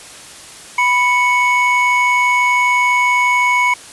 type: tone pair together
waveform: triangle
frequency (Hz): 987.6 / 2217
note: B5 / C#7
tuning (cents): 0 / 0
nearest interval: octave + major second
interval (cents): 1400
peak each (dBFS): -12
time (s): 0.78-3.74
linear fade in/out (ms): 5
effects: white hiss -36 dBFS RMS until 3.92 s + resampled to 24000 Hz